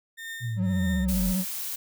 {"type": "tone with tremolo", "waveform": "35% pulse", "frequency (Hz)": 1821, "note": "A#6", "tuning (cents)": -41, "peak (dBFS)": -32, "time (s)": [0.17, 1.06], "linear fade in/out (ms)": 20, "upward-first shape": "triangle", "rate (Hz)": 1.7, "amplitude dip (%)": 100}
{"type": "linear sweep", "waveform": "sine", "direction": "down", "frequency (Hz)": [123.47, 39.21], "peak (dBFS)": -27, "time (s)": [0.4, 1.35], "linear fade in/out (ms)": 50}
{"type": "tone with vibrato", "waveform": "triangle", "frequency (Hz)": 186.1, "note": "F#3", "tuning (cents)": 10, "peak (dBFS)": -22, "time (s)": [0.56, 1.45], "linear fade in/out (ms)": 50, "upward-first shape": "sine", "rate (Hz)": 15, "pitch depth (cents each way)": 49}
{"type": "noise", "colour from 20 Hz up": "blue", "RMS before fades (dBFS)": -33, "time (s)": [1.08, 1.76], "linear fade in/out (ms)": 10}
{"effects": []}